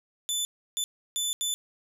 20% pulse tone bursts at uneven times, 3509 Hz, A7, 5 cents flat, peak -21 dBFS, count 4, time 0.29-0.45 / 0.77-0.84 / 1.16-1.33 / 1.41-1.54 s, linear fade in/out 0 ms, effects 10-bit

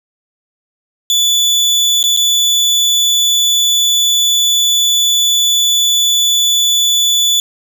30% pulse tone with dropouts, 3468 Hz, A7, 26 cents flat, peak -7 dBFS, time 1.1-7.4 s, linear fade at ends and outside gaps 1 ms, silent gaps 2.029-2.039 / 2.165-2.172 s, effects none

